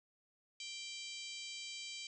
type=harmonic tone; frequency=784 Hz; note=G5; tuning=in tune; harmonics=3 / 4 / 5 / 6 / 7 / 8 / 9 / 10; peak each=-50 / -49 / -53 / -51 / -58 / -56 / -56 / -57 dBFS; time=0.6-2.07 s; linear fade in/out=2 ms; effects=none